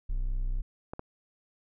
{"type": "tone", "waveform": "triangle", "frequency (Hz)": 31.68, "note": "B0", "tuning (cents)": 45, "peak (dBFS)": -25, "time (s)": [0.09, 0.62], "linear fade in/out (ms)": 10}
{"type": "clicks", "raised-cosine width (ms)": 1, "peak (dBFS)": -23, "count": 2, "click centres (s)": [0.935, 0.994]}
{"effects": []}